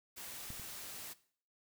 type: noise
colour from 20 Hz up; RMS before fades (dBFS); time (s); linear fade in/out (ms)
white; -47; 0.16-1.14; 20
type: clicks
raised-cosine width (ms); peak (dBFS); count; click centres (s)
5; -35 / -39; 2; 0.504 / 0.597
effects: noise-tail reverb RT60 0.5 s tail -17 dB re dry